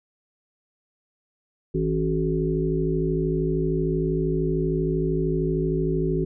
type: harmonic tone with a mistuned harmonic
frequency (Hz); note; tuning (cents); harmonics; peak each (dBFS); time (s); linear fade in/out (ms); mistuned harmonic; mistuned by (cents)
53; G#1; +36; 1 / 3 / 5 / 7 / 8; -30 / -25 / -30 / -25 / -31; 1.74-6.25; 10; 5; +47
effects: none